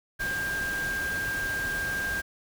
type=tone in noise; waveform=sine; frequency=1597 Hz; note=G6; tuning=32 cents sharp; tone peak=-28 dBFS; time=0.19-2.22 s; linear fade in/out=20 ms; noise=pink; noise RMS=-37 dBFS; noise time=0.19-2.22 s; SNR=+6 dB; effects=none